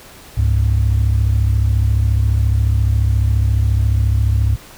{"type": "tone pair together", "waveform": "sine", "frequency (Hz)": [68.94, 103.3], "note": ["C#2", "G#2"], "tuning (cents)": [-9, -9], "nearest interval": "perfect fifth", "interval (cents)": 700, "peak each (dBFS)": -13, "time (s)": [0.37, 4.56], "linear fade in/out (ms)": 10, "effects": ["tanh soft clip ceiling -7 dBFS", "pink hiss -40 dBFS RMS until 4.77 s"]}